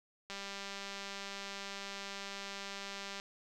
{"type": "click train", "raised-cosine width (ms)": 0.2, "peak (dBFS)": -26, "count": 575, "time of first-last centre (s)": [0.3, 3.199], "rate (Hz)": 198, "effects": []}